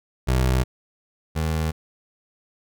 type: tone pair in turn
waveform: 25% pulse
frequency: 63.9 / 79.31 Hz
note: C2 / D#2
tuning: -40 / +34 cents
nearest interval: major third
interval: 374 cents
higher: second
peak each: -14 / -18 dBFS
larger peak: first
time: 0.27-0.64 / 1.35-1.72 s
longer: neither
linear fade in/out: 20 ms
effects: none